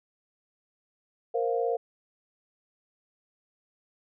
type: chord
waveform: sine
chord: Bb suspended second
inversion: none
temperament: just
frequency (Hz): 466.2 / 524.4 / 699.2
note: Bb4 / C5 / F5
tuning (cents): 0 / +4 / +2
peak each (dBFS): -27 / -31 / -31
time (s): 1.34-1.77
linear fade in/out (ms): 10
effects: none